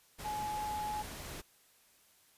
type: tone in noise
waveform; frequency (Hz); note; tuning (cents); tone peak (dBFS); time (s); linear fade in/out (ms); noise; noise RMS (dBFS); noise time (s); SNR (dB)
sine; 845; G#5; +30; -35; 0.24-1.03; 20; pink; -45; 0.18-1.42; +7
effects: white hiss -66 dBFS RMS until 2.37 s + resampled to 32000 Hz